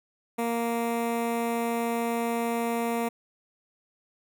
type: tone with notch filter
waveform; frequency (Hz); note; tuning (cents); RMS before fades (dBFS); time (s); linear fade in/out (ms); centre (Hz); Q
15% pulse; 233.1; A#3; 0; -28; 0.38-3.09; 10; 4700; 0.87
effects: none